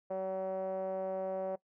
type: tone with low-pass filter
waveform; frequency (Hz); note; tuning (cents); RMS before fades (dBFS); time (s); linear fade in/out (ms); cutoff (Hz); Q
5% pulse; 189.4; F#3; +41; -36; 0.1-1.56; 10; 610; 5.5
effects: noise-tail reverb RT60 0.1 s tail -19 dB re dry